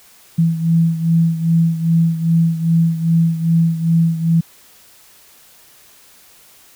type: beating tone pair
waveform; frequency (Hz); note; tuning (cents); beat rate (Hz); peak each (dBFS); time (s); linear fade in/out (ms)
sine; 164.81 / 167.31; E3 / E3; 0 / +26; 2.5; -13 / -18; 0.38-4.41; 10
effects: white hiss -47 dBFS RMS until 6.75 s